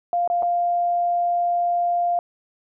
sine tone with dropouts, 698.5 Hz, F5, in tune, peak -18 dBFS, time 0.13-2.19 s, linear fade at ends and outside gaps 1 ms, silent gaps 0.276-0.3 / 0.424-0.43 s, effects none

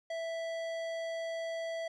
sine tone with tanh clipping, 659.3 Hz, E5, in tune, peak -37 dBFS, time 0.1-1.88 s, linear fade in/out 5 ms, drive 16 dB, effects none

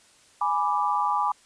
sine chord, G# diminished, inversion none, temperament equal, 830.6 / 987.8 / 1174.7 Hz, G#5 / B5 / D6, 0 / 0 / 0 cents, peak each -26 dBFS, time 0.41-1.32 s, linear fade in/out 5 ms, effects white hiss -57 dBFS RMS until 1.45 s + resampled to 22050 Hz

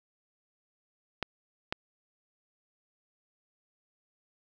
clicks, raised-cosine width 0.3 ms, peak -14 dBFS, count 2, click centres 1.227 / 1.725 s, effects none

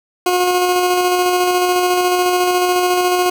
20% pulse tone with tremolo, 360 Hz, F#4, 47 cents flat, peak -7 dBFS, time 0.26-3.3 s, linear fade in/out 5 ms, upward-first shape square, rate 14 Hz, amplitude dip 25%, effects none

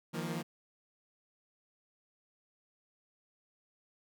sawtooth chord, Eb suspended second, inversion none, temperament equal with one note detuned, 158.01 / 174.61 / 233.1 Hz, Eb3 / F3 / Bb3, +27 / 0 / 0 cents, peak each -36 / -35 / -37 dBFS, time 0.13-0.43 s, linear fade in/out 20 ms, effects none

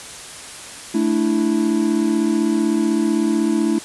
triangle chord, A suspended fourth, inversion none, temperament equal with one note detuned, 219.4 / 293.7 / 329.6 Hz, A3 / D4 / E4, -5 / 0 / 0 cents, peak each -18 / -19 / -17 dBFS, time 0.94-3.79 s, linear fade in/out 10 ms, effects white hiss -35 dBFS RMS until 3.84 s + resampled to 24000 Hz

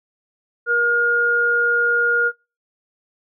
sine tone pair together, 474.5 / 1423 Hz, A#4 / F6, +31 / +32 cents, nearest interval octave + perfect fifth, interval 1901 cents, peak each -23 / -15 dBFS, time 0.66-2.32 s, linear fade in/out 50 ms, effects noise-tail reverb RT60 0.3 s tail -26 dB re dry

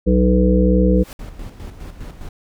harmonic tone, 62.1 Hz, B1, 10 cents sharp, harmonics 1 / 3 / 5 / 7 / 8, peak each -15 / -15 / -20 / -23 / -19 dBFS, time 0.06-1.04 s, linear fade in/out 20 ms
pink noise with exponential growth, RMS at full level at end -34 dBFS, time 0.86-1.13 s, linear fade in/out 1 ms, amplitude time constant 57 ms
brown noise with tremolo, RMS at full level -31 dBFS, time 1.19-2.29 s, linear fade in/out 5 ms, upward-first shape square, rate 4.9 Hz, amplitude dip 55%
effects none

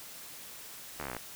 slowing click train, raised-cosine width 0.5 ms, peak -22 dBFS, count 12, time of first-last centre 1-1.167 s, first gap 13 ms, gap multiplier 1.03, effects white hiss -47 dBFS RMS until 1.35 s

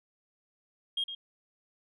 sine tone with echo, 3239 Hz, G#7, 44 cents flat, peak -27 dBFS, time 0.97-1.04 s, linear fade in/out 5 ms, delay 110 ms, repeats 1, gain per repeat -10 dB, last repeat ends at 1.15 s, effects tanh soft clip ceiling -24 dBFS

